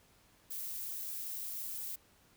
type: noise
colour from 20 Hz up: violet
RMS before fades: -41 dBFS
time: 0.5-1.96 s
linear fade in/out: 10 ms
effects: pink hiss -66 dBFS RMS until 2.36 s